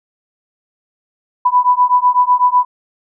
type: beating tone pair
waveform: sine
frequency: 987.8 / 995.8 Hz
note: B5 / B5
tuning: 0 / +14 cents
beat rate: 8 Hz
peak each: -12 dBFS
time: 1.45-2.65 s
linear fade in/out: 10 ms
effects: none